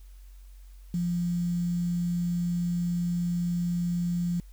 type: tone with quantisation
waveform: sine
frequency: 174.2 Hz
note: F3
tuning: 4 cents flat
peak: -25 dBFS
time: 0.94-4.4 s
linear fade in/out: 2 ms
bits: 8
effects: added 46 Hz sine -45 dBFS peak until 4.52 s + white hiss -64 dBFS RMS until 4.52 s